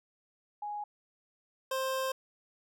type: tone pair in turn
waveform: sine / 25% pulse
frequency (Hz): 830.6 / 526.4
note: G#5 / C5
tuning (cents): 0 / +10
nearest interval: minor sixth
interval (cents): 790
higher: first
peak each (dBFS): -35 / -27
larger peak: second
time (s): 0.62-0.84 / 1.71-2.12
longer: second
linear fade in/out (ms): 5
effects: none